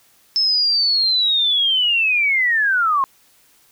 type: linear sweep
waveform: sine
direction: down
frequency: 5274 to 1046.5 Hz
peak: -14 dBFS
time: 0.36-3.04 s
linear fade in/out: 0 ms
effects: white hiss -55 dBFS RMS until 3.71 s